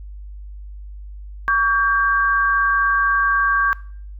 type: tone pair together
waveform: sine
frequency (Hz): 1134 / 1590.3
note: C#6 / G6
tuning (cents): +39 / +24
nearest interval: tritone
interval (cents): 585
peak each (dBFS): -17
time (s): 1.48-3.73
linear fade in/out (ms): 0
effects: noise-tail reverb RT60 0.5 s tail -21 dB re dry + added 50 Hz sine -32 dBFS peak until 4.19 s